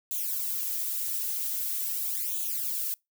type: noise with flanger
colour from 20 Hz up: violet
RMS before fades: -31 dBFS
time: 0.11-2.94 s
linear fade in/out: 0 ms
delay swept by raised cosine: 0.28 to 3.88 ms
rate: 0.44 Hz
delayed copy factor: +0.9
effects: noise-tail reverb RT60 0.2 s tail -26 dB re dry